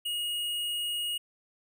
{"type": "tone with tanh clipping", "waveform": "sine", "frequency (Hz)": 2876, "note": "F#7", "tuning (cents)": -50, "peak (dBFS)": -31, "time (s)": [0.05, 1.18], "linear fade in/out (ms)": 10, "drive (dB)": 17, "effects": []}